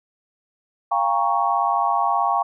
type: chord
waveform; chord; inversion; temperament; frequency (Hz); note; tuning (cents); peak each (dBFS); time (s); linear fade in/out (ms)
sine; G half-diminished seventh; third; equal with one note detuned; 698.5 / 797.2 / 932.3 / 1108.7; F5 / G5 / Bb5 / Db6; 0 / +29 / 0 / 0; -24 / -22 / -24 / -22; 0.91-2.43; 10
effects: none